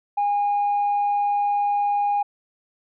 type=tone; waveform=sine; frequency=817 Hz; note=G#5; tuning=29 cents flat; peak=-17 dBFS; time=0.17-2.23 s; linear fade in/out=10 ms; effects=tanh soft clip ceiling -16 dBFS